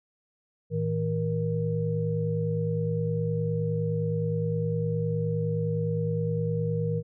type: tone cluster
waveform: sine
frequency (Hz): 110.7 / 160.4 / 471.9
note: A2 / E3 / A#4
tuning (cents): +11 / -47 / +21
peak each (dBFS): -30 / -28 / -30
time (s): 0.7-7.03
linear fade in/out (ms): 50
effects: none